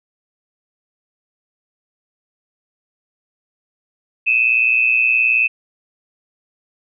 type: tone pair together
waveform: sine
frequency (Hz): 2519 / 2638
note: D#7 / E7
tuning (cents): +21 / +1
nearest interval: minor second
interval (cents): 80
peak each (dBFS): -15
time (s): 4.26-5.48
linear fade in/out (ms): 20
effects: none